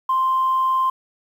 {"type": "tone", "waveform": "sine", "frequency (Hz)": 1046.5, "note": "C6", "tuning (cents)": 0, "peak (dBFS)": -15, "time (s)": [0.09, 0.9], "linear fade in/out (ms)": 5, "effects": ["tanh soft clip ceiling -12 dBFS", "8-bit"]}